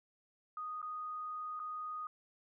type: tone with dropouts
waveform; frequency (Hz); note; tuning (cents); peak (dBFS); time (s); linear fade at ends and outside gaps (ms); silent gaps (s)
sine; 1241; D#6; -5; -39; 0.57-2.07; 2; 0.817-0.827 / 1.594-1.599
effects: none